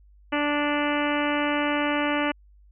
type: harmonic tone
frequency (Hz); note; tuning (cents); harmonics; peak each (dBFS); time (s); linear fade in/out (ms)
292.9; D4; -5; 1 / 2 / 3 / 4 / 5 / 6 / 7 / 8 / 9 / 10; -26 / -29 / -31 / -32 / -33 / -34 / -34 / -35 / -36 / -36; 0.32-2.32; 10
effects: added 50 Hz sine -51 dBFS peak until 2.71 s